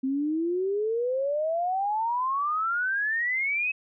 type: exponential sweep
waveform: sine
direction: up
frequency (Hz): 259.7 to 2581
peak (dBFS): -24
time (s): 0.03-3.72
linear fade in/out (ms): 10
effects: none